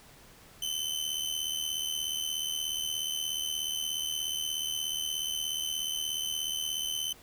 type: tone with amplitude modulation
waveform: sawtooth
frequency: 3051 Hz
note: G7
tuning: 48 cents flat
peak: -25 dBFS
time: 0.62-7.13 s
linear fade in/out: 5 ms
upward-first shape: sine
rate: 76.8 Hz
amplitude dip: 65%
effects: pink hiss -55 dBFS RMS until 7.22 s